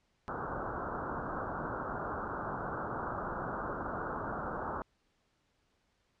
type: low-pass noise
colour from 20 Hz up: white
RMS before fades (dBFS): -38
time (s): 0.28-4.82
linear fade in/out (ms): 0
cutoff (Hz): 1500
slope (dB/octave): 96
effects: pink hiss -75 dBFS RMS until 6.2 s + low-pass 6000 Hz 12 dB/octave